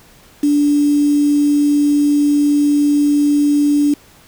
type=tone with quantisation; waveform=sine; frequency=291.1 Hz; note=D4; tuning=15 cents flat; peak=-10 dBFS; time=0.43-3.94 s; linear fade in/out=5 ms; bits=5; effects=pink hiss -46 dBFS RMS until 4.27 s